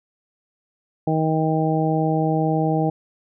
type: harmonic tone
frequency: 158.1 Hz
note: D#3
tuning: 28 cents sharp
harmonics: 1 / 2 / 3 / 4 / 5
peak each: -21 / -23 / -26 / -27 / -25 dBFS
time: 1.07-2.9 s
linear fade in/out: 5 ms
effects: none